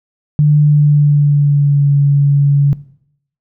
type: tone with pitch glide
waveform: sine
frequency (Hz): 148.7 to 141.98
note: D3 to C#3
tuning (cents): +22 to +42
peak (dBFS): -6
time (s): 0.39-2.73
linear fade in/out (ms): 0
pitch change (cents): -80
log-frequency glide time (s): 0.58-1.92
effects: noise-tail reverb RT60 0.7 s tail -19 dB re dry